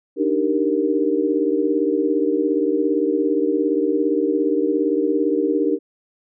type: chord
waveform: sine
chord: Eb major seventh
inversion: third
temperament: equal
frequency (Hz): 293.7 / 311.1 / 392 / 466.2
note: D4 / Eb4 / G4 / Bb4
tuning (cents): 0 / 0 / 0 / 0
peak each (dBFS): -22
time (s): 0.16-5.79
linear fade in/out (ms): 50
effects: none